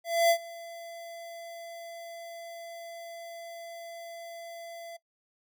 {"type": "tone with ADSR envelope", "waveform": "square", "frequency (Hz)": 676, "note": "E5", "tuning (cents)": 43, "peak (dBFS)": -20, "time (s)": [0.04, 4.97], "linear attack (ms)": 260, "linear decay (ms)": 76, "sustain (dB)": -22, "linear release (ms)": 10, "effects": ["noise-tail reverb RT60 0.1 s tail -18 dB re dry"]}